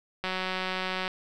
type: click train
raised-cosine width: 0.3 ms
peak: -15 dBFS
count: 157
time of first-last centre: 0.24-1.079 s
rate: 186 Hz
effects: none